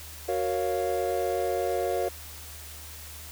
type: chord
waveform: triangle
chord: Gb major seventh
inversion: none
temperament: equal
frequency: 370 / 466.2 / 554.4 / 698.5 Hz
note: Gb4 / Bb4 / Db5 / F5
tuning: 0 / 0 / 0 / 0 cents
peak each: -29 dBFS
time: 0.28-2.09 s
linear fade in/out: 10 ms
effects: added 76 Hz sine -45 dBFS peak until 3.31 s + white hiss -44 dBFS RMS until 3.31 s